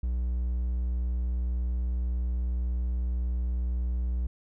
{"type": "tone", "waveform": "triangle", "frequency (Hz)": 60.9, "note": "B1", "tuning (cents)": -24, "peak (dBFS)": -24, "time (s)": [0.03, 4.27], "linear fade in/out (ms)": 5, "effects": []}